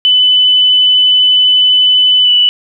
sine tone with pitch glide, 3004 to 2966 Hz, F#7 to F#7, +26 to +4 cents, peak -5 dBFS, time 0.05-2.49 s, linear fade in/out 0 ms, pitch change -22 cents, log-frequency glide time 2.22-2.3 s, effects none

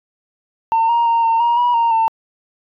sine tone with pitch steps, 906 / 938 / 925 / 911 / 944 / 969 / 928 / 900 Hz, A#5 / A#5 / A#5 / A#5 / A#5 / B5 / A#5 / A5, -50 / +11 / -14 / -40 / +22 / -33 / -8 / +39 cents, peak -10 dBFS, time 0.72-2.08 s, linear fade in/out 0 ms, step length 170 ms, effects tanh soft clip ceiling -10 dBFS

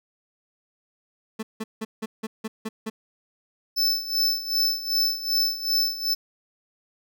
30% pulse tone bursts, 220 Hz, A3, in tune, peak -25 dBFS, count 8, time 1.39-2.9 s, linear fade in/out 10 ms, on 40 ms, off 170 ms
square tone with tremolo, 5274 Hz, E8, in tune, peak -19 dBFS, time 3.76-6.15 s, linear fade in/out 20 ms, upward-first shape sine, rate 2.6 Hz, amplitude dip 80%
effects none

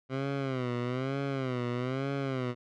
15% pulse tone with vibrato, 130 Hz, C3, 11 cents flat, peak -24 dBFS, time 0.09-2.55 s, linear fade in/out 50 ms, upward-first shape sine, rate 1.1 Hz, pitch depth 120 cents each way, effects low-pass 3000 Hz 12 dB/octave

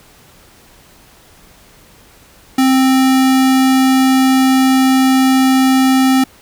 square tone, 262.7 Hz, C4, 7 cents sharp, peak -9 dBFS, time 2.58-6.24 s, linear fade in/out 5 ms, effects pink hiss -45 dBFS RMS until 6.41 s

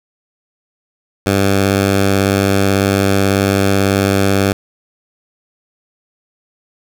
10% pulse tone, 98.2 Hz, G2, 4 cents sharp, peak -3 dBFS, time 1.26-4.53 s, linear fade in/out 5 ms, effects none

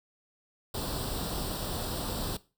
pink noise with comb filter, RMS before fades -34 dBFS, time 0.74-2.37 s, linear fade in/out 5 ms, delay 0.23 ms, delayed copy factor +0.75, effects noise-tail reverb RT60 0.3 s tail -18 dB re dry

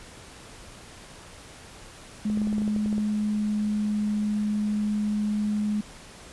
sine tone with pitch glide, 211.2 to 210 Hz, G#3 to G#3, +29 to +19 cents, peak -23 dBFS, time 2.25-5.81 s, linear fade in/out 5 ms, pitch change -10 cents, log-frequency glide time 2.89-4.05 s
clicks, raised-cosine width 2 ms, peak -23 dBFS, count 12, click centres 2.3 / 2.374 / 2.417 / 2.472 / 2.528 / 2.582 / 2.619 / 2.678 / 2.763 / 2.86 / 2.928 / 2.981 s
effects pink hiss -46 dBFS RMS until 6.32 s + resampled to 24000 Hz

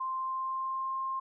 sine tone with pitch glide, 1046.5 to 1060.5 Hz, C6 to C6, 0 to +23 cents, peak -31 dBFS, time 0-1.2 s, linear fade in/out 10 ms, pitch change +23 cents, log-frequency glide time 0.17-0.98 s, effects none

